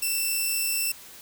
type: tone pair together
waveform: 5% pulse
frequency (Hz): 2662 / 2723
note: E7 / F7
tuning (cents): +16 / -44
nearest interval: unison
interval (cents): 40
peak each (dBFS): -16 / -22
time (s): 0.02-0.92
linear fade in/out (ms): 5
effects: white hiss -46 dBFS RMS until 1.21 s